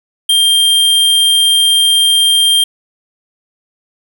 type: tone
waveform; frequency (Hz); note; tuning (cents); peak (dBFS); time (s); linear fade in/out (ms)
square; 3188; G7; +28; -8; 0.29-2.64; 5
effects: none